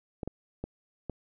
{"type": "clicks", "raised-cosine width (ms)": 2, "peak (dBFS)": -21, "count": 4, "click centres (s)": [0.232, 0.276, 0.64, 1.097], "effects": []}